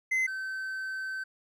triangle tone pair in turn, 2055 / 1539.5 Hz, C7 / G6, -32 / -32 cents, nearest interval perfect fourth, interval 500 cents, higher first, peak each -23 / -31 dBFS, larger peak first, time 0.11-0.27 / 0.27-1.24 s, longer second, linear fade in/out 10 ms, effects none

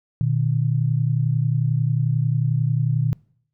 sine tone pair together, 120 / 151.19 Hz, B2 / D#3, -49 / -49 cents, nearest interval major third, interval 400 cents, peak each -20 / -21 dBFS, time 0.21-3.13 s, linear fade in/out 0 ms, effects noise-tail reverb RT60 0.6 s tail -24 dB re dry

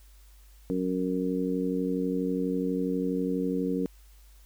harmonic tone, 92.2 Hz, F#2, 6 cents flat, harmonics 2 / 3 / 4 / 5, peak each -31 / -29 / -36 / -32 dBFS, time 0.7-3.86 s, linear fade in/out 0 ms, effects added 50 Hz sine -51 dBFS peak until 4.45 s + white hiss -62 dBFS RMS until 4.45 s

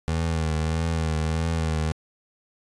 25% pulse tone with vibrato, 80.2 Hz, E2, 47 cents flat, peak -19 dBFS, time 0.08-1.92 s, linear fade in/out 0 ms, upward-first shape triangle, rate 1.6 Hz, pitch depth 53 cents each way, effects resampled to 22050 Hz

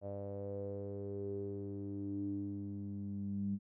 sawtooth tone with low-pass filter sweep, 100 Hz, G2, 35 cents sharp, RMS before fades -41 dBFS, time 0.01-3.59 s, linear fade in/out 50 ms, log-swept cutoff 600 to 200 Hz, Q 8.4, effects none

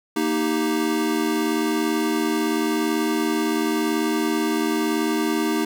square chord, Eb major, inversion second, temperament equal, 233.1 / 311.1 / 392 Hz, Bb3 / Eb4 / G4, 0 / 0 / 0 cents, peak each -27 / -23 / -27 dBFS, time 0.16-5.65 s, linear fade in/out 5 ms, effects 9-bit

